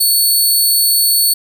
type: tone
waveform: 10% pulse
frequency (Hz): 4435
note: C#8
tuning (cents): 0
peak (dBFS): -3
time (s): 0-1.34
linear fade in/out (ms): 10
effects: none